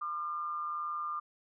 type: tone with amplitude modulation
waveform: sine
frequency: 1200 Hz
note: D6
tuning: 37 cents sharp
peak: -31 dBFS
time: 0.01-1.2 s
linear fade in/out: 10 ms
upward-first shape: sine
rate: 162 Hz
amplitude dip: 55%
effects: none